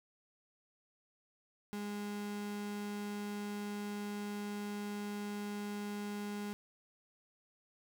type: tone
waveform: 35% pulse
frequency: 205.9 Hz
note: G#3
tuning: 15 cents flat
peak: -37 dBFS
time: 1.73-6.53 s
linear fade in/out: 0 ms
effects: none